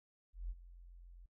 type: tone with ADSR envelope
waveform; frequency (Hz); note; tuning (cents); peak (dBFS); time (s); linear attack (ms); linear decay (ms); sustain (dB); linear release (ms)
sine; 43.65; F1; 0; -37; 0.33-1.26; 170; 40; -16; 5
effects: noise-tail reverb RT60 0.1 s tail -25 dB re dry